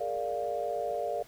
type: chord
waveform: sine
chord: Bb dominant seventh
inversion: third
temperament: equal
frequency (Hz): 415.3 / 466.2 / 587.3 / 698.5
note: Ab4 / Bb4 / D5 / F5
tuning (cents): 0 / 0 / 0 / 0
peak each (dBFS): -39 / -36 / -34 / -34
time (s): 0-1.23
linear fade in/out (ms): 10
effects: pink hiss -56 dBFS RMS until 1.27 s